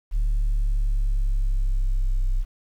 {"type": "linear sweep", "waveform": "sine", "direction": "down", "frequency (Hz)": [36.94, 31.55], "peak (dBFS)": -16, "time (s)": [0.11, 2.45], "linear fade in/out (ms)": 50, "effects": ["tanh soft clip ceiling -18 dBFS", "9-bit"]}